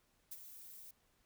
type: noise with ADSR envelope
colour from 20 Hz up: violet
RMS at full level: -45 dBFS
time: 0.31-0.91 s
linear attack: 10 ms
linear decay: 37 ms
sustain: -9 dB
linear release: 4 ms
effects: pink hiss -75 dBFS RMS until 1.25 s